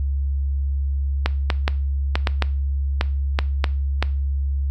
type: clicks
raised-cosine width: 0.3 ms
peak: -3 dBFS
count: 10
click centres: 1.26 / 1.502 / 1.679 / 2.155 / 2.272 / 2.423 / 3.011 / 3.389 / 3.642 / 4.026 s
effects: noise-tail reverb RT60 0.4 s tail -19 dB re dry + added 69 Hz sine -19 dBFS peak until 4.7 s